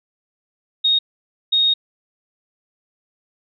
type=tone bursts at uneven times; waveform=sine; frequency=3729 Hz; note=A#7; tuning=in tune; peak=-13 dBFS; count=2; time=0.84-0.99 / 1.52-1.74 s; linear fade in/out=10 ms; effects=none